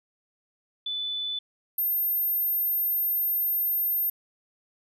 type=tone pair in turn; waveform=sine; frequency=3492 / 13184 Hz; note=A7 / G#9; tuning=-14 / -14 cents; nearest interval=octave + major seventh; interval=2300 cents; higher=second; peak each=-28 / -23 dBFS; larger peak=second; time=0.86-1.39 / 1.78-4.1 s; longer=second; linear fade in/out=5 ms; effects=none